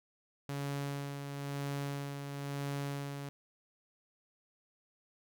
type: tone with tremolo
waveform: sawtooth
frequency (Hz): 141.1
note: C#3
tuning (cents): +31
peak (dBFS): -31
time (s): 0.49-3.29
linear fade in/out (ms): 0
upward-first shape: sine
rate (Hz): 1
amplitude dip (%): 45
effects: none